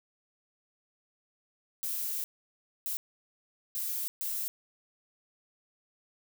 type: noise bursts at uneven times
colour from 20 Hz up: violet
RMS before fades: -34 dBFS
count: 4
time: 1.83-2.24 / 2.86-2.97 / 3.75-4.08 / 4.21-4.48 s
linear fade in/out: 0 ms
effects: none